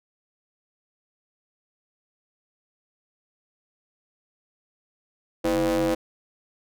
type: ring-modulated tone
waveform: 40% pulse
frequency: 93.4 Hz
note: F#2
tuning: 17 cents sharp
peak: -17 dBFS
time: 5.44-5.95 s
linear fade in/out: 10 ms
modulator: 418 Hz
effects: none